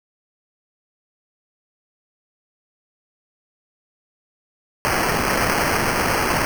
white noise with sample-and-hold, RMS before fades -20 dBFS, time 4.85-6.45 s, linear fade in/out 0 ms, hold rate 3675 Hz, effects none

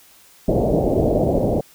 white low-pass noise, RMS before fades -18 dBFS, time 0.48-1.61 s, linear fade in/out 5 ms, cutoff 660 Hz, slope 48 dB/octave, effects white hiss -50 dBFS RMS until 1.74 s

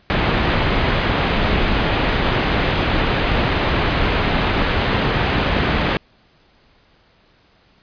pink low-pass noise, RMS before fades -18 dBFS, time 0.1-5.97 s, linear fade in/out 0 ms, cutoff 3500 Hz, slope 24 dB/octave, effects pink hiss -55 dBFS RMS until 7.82 s + resampled to 11025 Hz

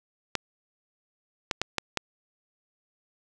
clicks, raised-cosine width 0.2 ms, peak -8 dBFS, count 5, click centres 0.353 / 1.512 / 1.616 / 1.783 / 1.973 s, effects none

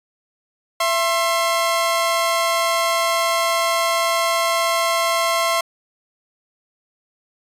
sawtooth tone pair together, 670 / 1063.6 Hz, E5 / C6, +28 / +28 cents, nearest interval minor sixth, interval 800 cents, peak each -16 dBFS, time 0.8-5.61 s, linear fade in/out 5 ms, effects resampled to 32000 Hz

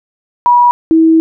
sine tone pair in turn, 969 / 323.4 Hz, B5 / E4, -33 / -33 cents, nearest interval octave + perfect fifth, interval 1900 cents, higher first, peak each -4 dBFS, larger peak neither, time 0.46-0.71 / 0.91-1.2 s, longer second, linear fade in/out 0 ms, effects none

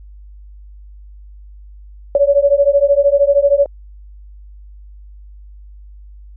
sine beating tone pair, 559 / 572 Hz, C#5 / D5, +14 / -46 cents, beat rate 13 Hz, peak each -12 / -12 dBFS, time 2.15-3.66 s, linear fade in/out 2 ms, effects added 50 Hz sine -35 dBFS peak until 6.36 s

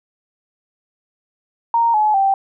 sine tone with pitch steps, 929 / 851.9 / 781.2 Hz, A#5 / G#5 / G5, -6 / +44 / -6 cents, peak -12 dBFS, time 1.74-2.34 s, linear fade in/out 2 ms, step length 200 ms, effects none

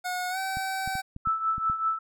25% pulse tone with pitch glide, 726 to 767.4 Hz, F#5 to G5, -33 to -37 cents, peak -25 dBFS, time 0.04-1.02 s, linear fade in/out 20 ms, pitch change +96 cents, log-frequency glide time 0.3-0.38 s
clicks, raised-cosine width 5 ms, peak -26 dBFS, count 7, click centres 0.571 / 0.876 / 0.954 / 1.164 / 1.273 / 1.581 / 1.699 s
sine tone with tremolo, 1316 Hz, E6, 3 cents flat, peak -21 dBFS, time 1.25-1.99 s, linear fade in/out 10 ms, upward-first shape triangle, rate 5.2 Hz, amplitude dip 75%
effects none

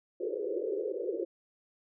white band-pass noise, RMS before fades -34 dBFS, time 0.2-1.25 s, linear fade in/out 10 ms, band 340 to 530 Hz, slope 96 dB/octave, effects none

